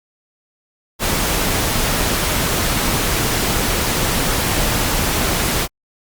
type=noise; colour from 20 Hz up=pink; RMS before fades=-18 dBFS; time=0.99-5.68 s; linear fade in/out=50 ms; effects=Opus 48 kbps